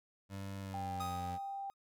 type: tone with pitch glide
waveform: 25% pulse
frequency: 98 to 89.87 Hz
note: G2 to F#2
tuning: 0 to -50 cents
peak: -38 dBFS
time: 0.29-1.39 s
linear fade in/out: 50 ms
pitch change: -150 cents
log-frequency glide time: 0.61-1.11 s
type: tone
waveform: sine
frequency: 790 Hz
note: G5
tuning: 13 cents sharp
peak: -39 dBFS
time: 0.74-1.7 s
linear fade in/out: 0 ms
type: tone with exponential decay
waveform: 45% pulse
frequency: 1250 Hz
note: D#6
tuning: 8 cents sharp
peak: -39 dBFS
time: 1-1.74 s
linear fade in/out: 5 ms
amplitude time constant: 160 ms
effects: none